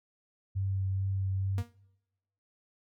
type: tone with vibrato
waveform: sine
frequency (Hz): 96.3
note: G2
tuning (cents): -30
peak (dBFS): -28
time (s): 0.55-1.63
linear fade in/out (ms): 20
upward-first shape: triangle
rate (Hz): 2.3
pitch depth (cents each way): 15
type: tone with exponential decay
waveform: sawtooth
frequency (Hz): 236.5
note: A#3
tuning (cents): +25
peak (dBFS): -32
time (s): 1.58-1.75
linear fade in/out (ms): 0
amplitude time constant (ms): 35
effects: noise-tail reverb RT60 1.0 s tail -25 dB re dry